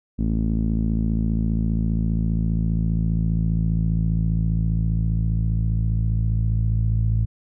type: tone with low-pass filter sweep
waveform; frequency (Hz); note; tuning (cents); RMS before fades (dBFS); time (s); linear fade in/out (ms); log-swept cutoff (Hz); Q
sawtooth; 55; A1; 0; -21; 0.18-7.26; 20; 240 to 120; 3.4
effects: none